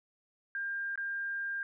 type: tone with dropouts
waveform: sine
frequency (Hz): 1600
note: G6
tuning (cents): +35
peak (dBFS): -33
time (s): 0.55-1.63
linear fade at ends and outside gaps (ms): 1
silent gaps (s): 0.957-0.976
effects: none